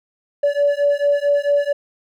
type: beating tone pair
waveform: triangle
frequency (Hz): 572 / 576.5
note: D5 / D5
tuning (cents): -46 / -32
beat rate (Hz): 4.5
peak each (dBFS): -14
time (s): 0.43-1.73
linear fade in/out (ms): 10
effects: tanh soft clip ceiling -10 dBFS